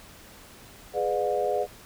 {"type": "chord", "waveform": "sine", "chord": "G# diminished seventh", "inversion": "none", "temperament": "just", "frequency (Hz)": [415.3, 498.4, 598, 717.6], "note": ["G#4", "B4", "D5", "F5"], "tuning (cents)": [0, 16, 31, 47], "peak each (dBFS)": -29, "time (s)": [0.93, 1.67], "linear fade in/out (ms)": 50, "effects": ["pink hiss -49 dBFS RMS until 1.85 s"]}